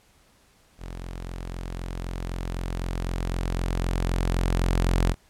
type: tone with level ramp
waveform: sawtooth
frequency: 43.91 Hz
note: F1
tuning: 10 cents sharp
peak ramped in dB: -31 to -15 dBFS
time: 0.78-5.15 s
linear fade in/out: 50 ms
effects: pink hiss -60 dBFS RMS until 5.29 s + low-pass 12000 Hz 12 dB/octave